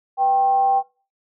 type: tone with frequency modulation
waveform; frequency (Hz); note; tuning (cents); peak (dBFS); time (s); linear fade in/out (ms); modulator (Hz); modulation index
sine; 784; G5; 0; -14; 0.17-0.83; 50; 292; 0.25
effects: noise-tail reverb RT60 0.3 s tail -17 dB re dry